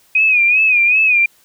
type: tone with vibrato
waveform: sine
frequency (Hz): 2489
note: D#7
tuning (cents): 0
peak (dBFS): -9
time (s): 0.15-1.26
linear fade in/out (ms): 5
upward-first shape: sine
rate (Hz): 2.6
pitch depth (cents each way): 88
effects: white hiss -53 dBFS RMS until 1.44 s